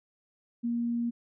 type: tone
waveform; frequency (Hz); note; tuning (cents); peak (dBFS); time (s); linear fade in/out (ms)
sine; 236; A#3; +22; -27; 0.63-1.11; 20
effects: none